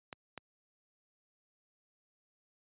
clicks, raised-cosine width 0.3 ms, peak -26 dBFS, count 2, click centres 0.128 / 0.377 s, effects high-pass 80 Hz 12 dB/octave + resampled to 8000 Hz

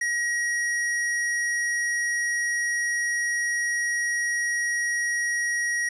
square tone, 1900 Hz, A#6, 33 cents sharp, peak -24 dBFS, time 0.01-5.89 s, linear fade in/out 5 ms, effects resampled to 22050 Hz + 10-bit

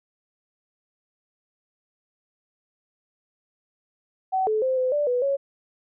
sine tone with pitch steps, 757 / 432.5 / 520 / 511 / 587 / 493.4 / 554 Hz, F#5 / A4 / C5 / C5 / D5 / B4 / C#5, +39 / -30 / -11 / -41 / -1 / -2 / -1 cents, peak -20 dBFS, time 4.32-5.37 s, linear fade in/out 20 ms, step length 150 ms, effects none

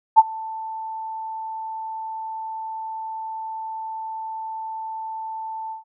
sine tone with ADSR envelope, 885 Hz, A5, 10 cents sharp, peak -4 dBFS, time 0.16-5.84 s, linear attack 27 ms, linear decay 34 ms, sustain -24 dB, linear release 130 ms, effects none

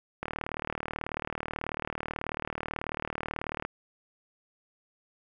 click train, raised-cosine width 0.5 ms, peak -17 dBFS, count 132, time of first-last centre 0.23-3.65 s, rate 38.3 Hz, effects none

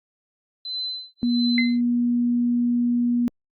sine tone with tremolo, 4045 Hz, B7, 41 cents sharp, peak -25 dBFS, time 0.65-1.81 s, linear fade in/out 2 ms, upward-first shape sine, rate 1.5 Hz, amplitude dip 100%
sine tone, 240.8 Hz, B3, 44 cents flat, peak -18 dBFS, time 1.23-3.28 s, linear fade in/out 0 ms
sine tone with exponential decay, 2064 Hz, C7, 24 cents flat, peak -17 dBFS, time 1.58-1.81 s, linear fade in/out 1 ms, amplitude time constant 49 ms
effects Opus 48 kbps

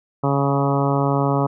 harmonic tone with a mistuned harmonic, 139.5 Hz, C#3, 11 cents sharp, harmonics 1 / 2 / 3 / 4 / 5 / 6 / 7 / 8 / 9, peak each -20 / -23 / -25 / -26 / -27 / -28 / -28 / -29 / -30 dBFS, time 0.23-1.47 s, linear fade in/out 10 ms, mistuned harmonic 1, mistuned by +15 cents, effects none

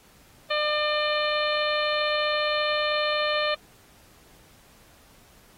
harmonic tone, 600 Hz, D5, 37 cents sharp, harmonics 1 / 2 / 3 / 4 / 5 / 6 / 7, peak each -26 / -29 / -31 / -32 / -33 / -34 / -34 dBFS, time 0.5-3.55 s, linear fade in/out 10 ms, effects pink hiss -56 dBFS RMS until 5.57 s + AAC 48 kbps

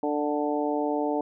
harmonic tone with a mistuned harmonic, 148 Hz, D3, 14 cents sharp, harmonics 2 / 3 / 4 / 5 / 6, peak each -28 / -30 / -31 / -32 / -33 dBFS, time 0.03-1.21 s, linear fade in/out 2 ms, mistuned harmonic 6, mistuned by -16 cents, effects none

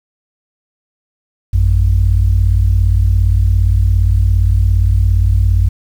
sine tone pair together, 54.82 / 92.2 Hz, A1 / F#2, -6 / -6 cents, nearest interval major sixth, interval 900 cents, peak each -10 dBFS, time 1.53-5.69 s, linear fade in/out 10 ms, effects tanh soft clip ceiling -2 dBFS + 7-bit

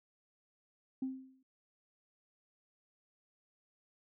sine tone with exponential decay, 262.4 Hz, C4, 5 cents sharp, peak -31 dBFS, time 1.02-1.43 s, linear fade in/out 5 ms, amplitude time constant 88 ms, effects tanh soft clip ceiling -29 dBFS

